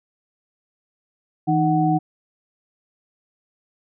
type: tone cluster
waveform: sine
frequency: 161.4 / 310.3 / 744 Hz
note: E3 / D#4 / F#5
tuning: -36 / -5 / +9 cents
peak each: -20 dBFS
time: 1.47-1.99 s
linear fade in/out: 20 ms
effects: none